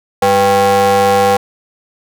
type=ring-modulated tone; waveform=square; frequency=147.7 Hz; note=D3; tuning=10 cents sharp; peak=-6 dBFS; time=0.22-1.37 s; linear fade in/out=5 ms; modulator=643 Hz; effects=none